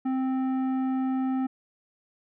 sine tone with tanh clipping, 261.6 Hz, C4, in tune, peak -26 dBFS, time 0.05-1.47 s, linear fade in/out 10 ms, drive 11 dB, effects none

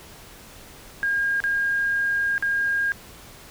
sine tone with dropouts, 1619 Hz, G#6, 45 cents flat, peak -20 dBFS, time 1.03-2.92 s, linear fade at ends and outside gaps 0 ms, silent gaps 1.403-1.439 / 2.38-2.425 s, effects pink hiss -45 dBFS RMS until 3.5 s

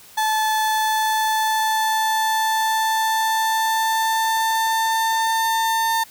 35% pulse tone with pitch glide, 869 to 900.2 Hz, A5 to A5, -22 to +39 cents, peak -16 dBFS, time 0.17-6.04 s, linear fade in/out 10 ms, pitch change +61 cents, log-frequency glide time 0.54-5.63 s, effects white hiss -46 dBFS RMS until 6.1 s

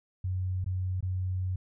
sine tone with dropouts, 92.5 Hz, F#2, in tune, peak -28 dBFS, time 0.24-1.56 s, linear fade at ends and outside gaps 5 ms, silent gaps 0.644-0.661 / 1.007-1.026 s, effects none

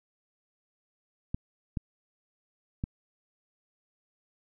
clicks, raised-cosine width 5 ms, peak -18 dBFS, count 3, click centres 1.345 / 1.772 / 2.839 s, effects none

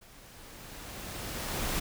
pink noise with level ramp, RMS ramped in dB -55 to -31 dBFS, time 0.01-1.8 s, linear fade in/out 10 ms, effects none

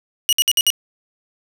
sawtooth tone bursts, 2901 Hz, F#7, 35 cents flat, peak -9 dBFS, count 5, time 0.29-0.703 s, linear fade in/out 0 ms, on 37 ms, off 57 ms, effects none

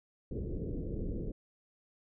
pink low-pass noise, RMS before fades -37 dBFS, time 0.31-1.32 s, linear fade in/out 5 ms, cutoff 490 Hz, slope 48 dB/octave, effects none

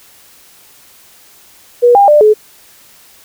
sine tone with pitch steps, 483.5 / 803 / 595 / 427.1 Hz, B4 / G5 / D5 / G#4, -37 / +41 / +22 / +48 cents, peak -3 dBFS, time 1.82-2.34 s, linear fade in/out 20 ms, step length 130 ms, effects white hiss -43 dBFS RMS until 3.24 s

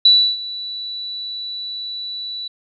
sine tone with ADSR envelope, 3951 Hz, B7, in tune, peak -6 dBFS, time 0.05-2.48 s, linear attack 5 ms, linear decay 310 ms, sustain -19 dB, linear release 7 ms, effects none

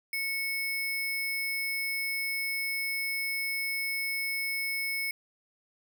sine tone with sample-and-hold, 2200 Hz, C#7, 14 cents flat, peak -29 dBFS, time 0.13-5.11 s, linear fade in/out 2 ms, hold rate 7350 Hz, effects none

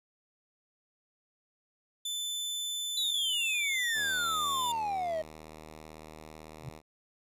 sawtooth tone with pitch glide, 3520 to 3555 Hz, A7 to A7, 0 to +17 cents, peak -30 dBFS, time 2.05-4.72 s, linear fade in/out 5 ms, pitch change +17 cents, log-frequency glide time 3.07-4.3 s
triangle exponential sweep, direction down, 4000 to 618 Hz, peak -28 dBFS, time 2.97-5.22 s, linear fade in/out 5 ms
5% pulse tone, 78 Hz, D#2, 5 cents sharp, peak -35 dBFS, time 3.93-6.82 s, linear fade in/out 50 ms
sine tone with exponential growth, 130.81 Hz, C3, in tune, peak -34 dBFS, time 6.57-6.69 s, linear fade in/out 5 ms, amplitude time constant 26 ms
effects resampled to 32000 Hz

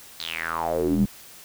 square tone with band-pass filter sweep, 41.2 Hz, E1, in tune, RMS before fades -25 dBFS, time 0.19-1.06 s, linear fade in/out 10 ms, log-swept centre 4400 to 170 Hz, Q 6.7, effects white hiss -46 dBFS RMS until 1.44 s

